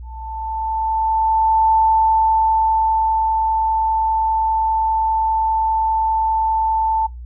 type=tone with ADSR envelope; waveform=sine; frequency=885 Hz; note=A5; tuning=10 cents sharp; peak=-11 dBFS; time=0.02-7.07 s; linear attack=1700 ms; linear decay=1600 ms; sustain=-4 dB; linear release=12 ms; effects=noise-tail reverb RT60 0.2 s tail -22 dB re dry + added 60 Hz sine -30 dBFS peak until 7.25 s